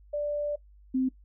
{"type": "tone pair in turn", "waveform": "sine", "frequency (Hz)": [587.3, 259.8], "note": ["D5", "C4"], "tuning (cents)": [0, -12], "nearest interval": "octave + major second", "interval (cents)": 1412, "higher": "first", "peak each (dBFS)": [-27, -23], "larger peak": "second", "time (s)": [[0.13, 0.56], [0.94, 1.09]], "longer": "first", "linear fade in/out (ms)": 10, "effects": ["noise-tail reverb RT60 0.1 s tail -19 dB re dry", "added 50 Hz sine -52 dBFS peak until 1.24 s"]}